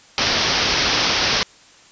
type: low-pass noise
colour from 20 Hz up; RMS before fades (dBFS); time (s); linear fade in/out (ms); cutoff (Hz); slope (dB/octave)
white; -19; 0.18-1.43; 0; 5800; 96
effects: white hiss -48 dBFS RMS until 1.91 s + resampled to 16000 Hz